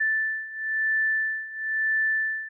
sine beating tone pair, 1760 / 1761 Hz, A6 / A6, 0 / +1 cents, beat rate 1 Hz, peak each -28 / -25 dBFS, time 0-2.49 s, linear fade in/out 10 ms, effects none

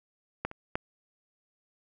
clicks, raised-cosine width 0.5 ms, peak -15 / -27 / -14 dBFS, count 3, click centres 0.45 / 0.514 / 0.755 s, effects none

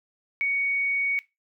sine tone, 2235 Hz, C#7, 14 cents sharp, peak -22 dBFS, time 0.41-1.19 s, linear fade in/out 0 ms, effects noise-tail reverb RT60 0.2 s tail -18 dB re dry

